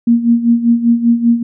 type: tone with tremolo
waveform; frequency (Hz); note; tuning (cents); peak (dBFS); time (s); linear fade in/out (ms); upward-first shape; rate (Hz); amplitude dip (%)
sine; 234.6; A#3; +11; -5; 0.07-1.43; 5; sine; 5.1; 75
effects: none